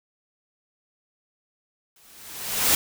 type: noise with exponential growth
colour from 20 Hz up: white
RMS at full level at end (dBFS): -17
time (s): 1.96-2.75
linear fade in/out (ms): 2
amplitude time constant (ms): 170
effects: none